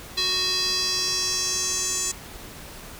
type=tone with band-pass filter sweep; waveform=square; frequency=370 Hz; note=F#4; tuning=in tune; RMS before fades=-25 dBFS; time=0.17-2.12 s; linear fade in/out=10 ms; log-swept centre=4200 to 7100 Hz; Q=4.4; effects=pink hiss -41 dBFS RMS until 2.99 s